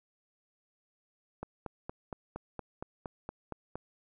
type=click train; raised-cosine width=1 ms; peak=-24 dBFS; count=11; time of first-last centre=1.43-3.756 s; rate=4.3 Hz; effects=none